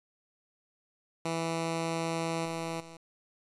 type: tone with level steps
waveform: 10% pulse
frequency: 164.81 Hz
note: E3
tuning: in tune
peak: -22 / -25 / -37 dBFS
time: 1.25-2.97 s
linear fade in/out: 5 ms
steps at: 2.45 / 2.8 s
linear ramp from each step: 5 ms
effects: resampled to 24000 Hz + 9-bit